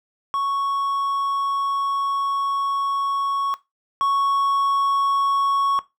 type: tone pair in turn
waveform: triangle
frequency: 1109 / 1109 Hz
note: C#6 / C#6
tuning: 0 / 0 cents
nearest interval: unison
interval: 0 cents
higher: neither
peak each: -18 / -15 dBFS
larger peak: second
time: 0.34-3.54 / 4.01-5.79 s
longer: first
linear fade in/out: 0 ms
effects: noise-tail reverb RT60 0.2 s tail -17 dB re dry